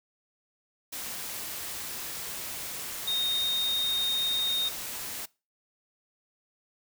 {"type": "tone in noise", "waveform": "sine", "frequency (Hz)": 3700, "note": "A#7", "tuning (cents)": -14, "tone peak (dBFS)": -26, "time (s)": [3.07, 4.69], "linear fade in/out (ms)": 10, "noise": "white", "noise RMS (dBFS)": -37, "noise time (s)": [0.92, 5.26], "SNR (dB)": 8, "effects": ["noise-tail reverb RT60 0.3 s tail -23 dB re dry"]}